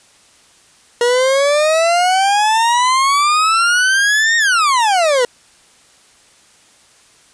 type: exponential two-way sweep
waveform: 40% pulse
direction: up then down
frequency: 474 to 1864.7 to 474 Hz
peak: -10 dBFS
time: 1.01-5.25 s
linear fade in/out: 2 ms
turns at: 4.37 s
effects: white hiss -49 dBFS RMS until 7.33 s + resampled to 22050 Hz